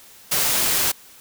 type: noise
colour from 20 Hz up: white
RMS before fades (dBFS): -20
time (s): 0.31-0.92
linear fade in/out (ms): 10
effects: white hiss -47 dBFS RMS until 1.2 s